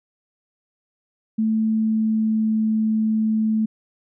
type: tone with pitch glide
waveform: sine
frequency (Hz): 220 to 218.6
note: A3 to A3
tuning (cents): 0 to -11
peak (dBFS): -17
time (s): 1.38-3.66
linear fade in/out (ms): 10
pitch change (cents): -11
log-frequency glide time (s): 1.66-2.6
effects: none